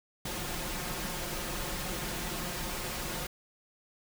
pink noise with comb filter, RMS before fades -36 dBFS, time 0.25-3.27 s, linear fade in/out 5 ms, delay 5.6 ms, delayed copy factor +0.6, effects none

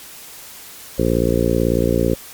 harmonic tone, 58.1 Hz, A#1, 5 cents flat, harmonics 1 / 2 / 3 / 4 / 5 / 6 / 7 / 8 / 9, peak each -23 / -23 / -23 / -23 / -23 / -23 / -23 / -23 / -23 dBFS, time 0.98-2.15 s, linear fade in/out 10 ms, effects white hiss -38 dBFS RMS until 2.33 s + MP3 96 kbps

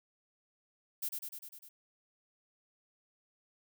violet noise with echo, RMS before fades -36 dBFS, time 1.02-1.09 s, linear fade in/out 10 ms, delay 100 ms, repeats 6, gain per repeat -3 dB, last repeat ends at 1.69 s, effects none

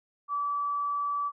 sine tone, 1153 Hz, D6, 32 cents flat, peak -27 dBFS, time 0.28-1.32 s, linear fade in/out 50 ms, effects none

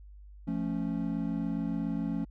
triangle chord, F augmented, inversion none, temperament equal with one note detuned, 172.81 / 220 / 277.2 Hz, F3 / A3 / C#4, -18 / 0 / 0 cents, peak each -32 dBFS, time 0.47-2.25 s, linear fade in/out 10 ms, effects added 50 Hz sine -47 dBFS peak until 2.3 s

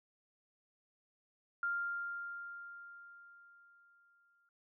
sine tone with exponential decay, 1396.9 Hz, F6, in tune, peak -32 dBFS, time 1.63-4.49 s, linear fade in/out 2 ms, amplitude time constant 620 ms, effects none

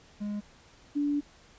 triangle / sine tone pair in turn, 206.9 / 289.7 Hz, G#3 / D4, -6 / -24 cents, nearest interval tritone, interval 582 cents, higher second, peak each -29 / -25 dBFS, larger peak second, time 0.2-0.41 / 0.95-1.21 s, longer second, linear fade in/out 20 ms, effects pink hiss -57 dBFS RMS until 1.58 s + resampled to 16000 Hz

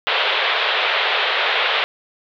white band-pass noise, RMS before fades -19 dBFS, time 0.07-1.84 s, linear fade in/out 0 ms, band 430 to 3700 Hz, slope 48 dB/octave, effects none

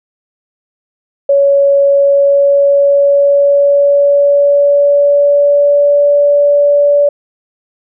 sine tone with pitch glide, 560 to 576.4 Hz, C#5 to D5, +18 to -33 cents, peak -5 dBFS, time 1.29-7.09 s, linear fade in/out 5 ms, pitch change +49 cents, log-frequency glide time 1.8-6.06 s, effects none

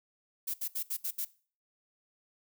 violet noise bursts at uneven times, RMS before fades -34 dBFS, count 6, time 0.47-0.54 / 0.61-0.68 / 0.75-0.83 / 0.9-0.97 / 1.04-1.11 / 1.18-1.25 s, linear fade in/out 10 ms, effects noise-tail reverb RT60 0.4 s tail -19 dB re dry

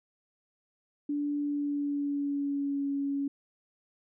sine tone with pitch glide, 290.5 to 279.8 Hz, D4 to C#4, -19 to +16 cents, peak -28 dBFS, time 1.09-3.28 s, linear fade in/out 5 ms, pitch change -65 cents, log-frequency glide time 1.39-2.88 s, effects none

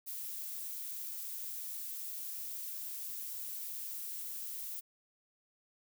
violet noise, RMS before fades -42 dBFS, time 0.06-4.81 s, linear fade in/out 20 ms, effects none

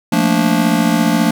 square chord, Bb major seventh, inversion second, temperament just, 174.81 / 218.5 / 233.1 / 291.4 Hz, F3 / A3 / Bb3 / D4, +2 / -12 / 0 / -13 cents, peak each -18 dBFS, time 0.12-1.31 s, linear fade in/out 5 ms, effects none

